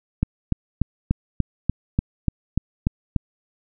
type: click train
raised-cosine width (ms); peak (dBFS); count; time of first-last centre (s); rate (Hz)
5; -6; 11; 0.23-3.163; 3.41
effects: none